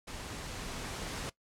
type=noise with level ramp; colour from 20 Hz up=pink; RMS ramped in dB=-43 to -38 dBFS; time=0.07-1.3 s; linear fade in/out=10 ms; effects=noise-tail reverb RT60 0.1 s tail -19 dB re dry + low-pass 9000 Hz 12 dB/octave